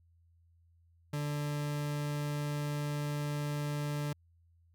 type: tone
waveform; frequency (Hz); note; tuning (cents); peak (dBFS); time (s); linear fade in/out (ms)
40% pulse; 146.83; D3; 0; -32; 1.13-4.13; 5
effects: added 84 Hz sine -63 dBFS peak until 4.74 s